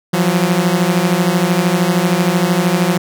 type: beating tone pair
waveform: sawtooth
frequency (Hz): 170.7 / 183.7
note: F3 / F#3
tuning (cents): -39 / -12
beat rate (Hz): 13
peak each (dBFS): -11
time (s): 0.13-2.98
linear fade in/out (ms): 10
effects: none